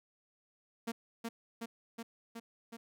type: tone with echo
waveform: sawtooth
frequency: 230 Hz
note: A#3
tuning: 23 cents flat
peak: -31 dBFS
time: 0.87-0.92 s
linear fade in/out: 10 ms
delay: 370 ms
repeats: 5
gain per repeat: -2 dB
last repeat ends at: 2.77 s
effects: none